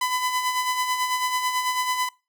sawtooth tone with tremolo, 1005 Hz, B5, 30 cents sharp, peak -17 dBFS, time 0.01-2.09 s, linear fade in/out 5 ms, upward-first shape sine, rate 9.1 Hz, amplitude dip 50%, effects noise-tail reverb RT60 0.3 s tail -23 dB re dry

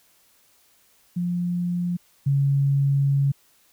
sine tone pair in turn, 176 / 139.29 Hz, F3 / C#3, +14 / +9 cents, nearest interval major third, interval 405 cents, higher first, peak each -22 / -17 dBFS, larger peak second, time 1.16-1.97 / 2.26-3.32 s, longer second, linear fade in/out 10 ms, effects white hiss -60 dBFS RMS until 3.72 s

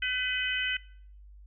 harmonic tone with a mistuned harmonic, 506 Hz, B4, 42 cents sharp, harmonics 3 / 4 / 5 / 6, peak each -33 / -33 / -33 / -33 dBFS, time 0.02-0.77 s, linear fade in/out 5 ms, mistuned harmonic 4, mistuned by -20 cents, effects noise-tail reverb RT60 0.6 s tail -22 dB re dry + added 50 Hz sine -48 dBFS peak until 1.46 s

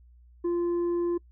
triangle tone with tanh clipping, 346.3 Hz, F4, 15 cents flat, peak -25 dBFS, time 0.44-1.18 s, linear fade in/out 10 ms, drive 8 dB, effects noise-tail reverb RT60 0.1 s tail -25 dB re dry + added 60 Hz sine -52 dBFS peak until 1.31 s

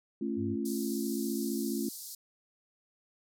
sine chord, A augmented, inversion none, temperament just, 220 / 275 / 343.8 Hz, A3 / C#4 / E#4, 0 / -14 / -27 cents, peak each -34 / -35 / -36 dBFS, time 0.21-1.89 s, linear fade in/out 5 ms
sine tone, 100.8 Hz, G2, 49 cents sharp, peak -36 dBFS, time 0.36-0.57 s, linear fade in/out 50 ms
white band-pass noise, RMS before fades -44 dBFS, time 0.65-2.15 s, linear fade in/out 5 ms, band 4200 to 15000 Hz, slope 48 dB/octave
effects none

